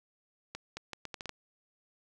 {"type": "accelerating click train", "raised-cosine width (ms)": 0.2, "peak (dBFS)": -22, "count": 8, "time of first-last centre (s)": [0.55, 1.293], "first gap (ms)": 220, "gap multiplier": 0.74, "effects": []}